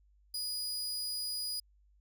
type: tone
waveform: sawtooth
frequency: 4920 Hz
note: D#8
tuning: 20 cents flat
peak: -32 dBFS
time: 0.34-1.6 s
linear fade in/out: 5 ms
effects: added 50 Hz sine -63 dBFS peak until 2 s